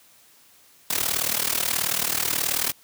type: noise with amplitude modulation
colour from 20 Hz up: white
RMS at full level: -21 dBFS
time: 0.9-2.72 s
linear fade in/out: 5 ms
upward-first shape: sine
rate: 38.5 Hz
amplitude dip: 85%
effects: white hiss -55 dBFS RMS until 2.83 s + high-pass 60 Hz 12 dB/octave